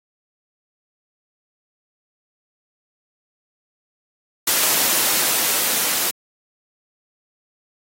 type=noise with level ramp; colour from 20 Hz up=white; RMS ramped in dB=-17 to -21 dBFS; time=4.47-6.11 s; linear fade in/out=5 ms; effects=high-pass 200 Hz 12 dB/octave + AAC 48 kbps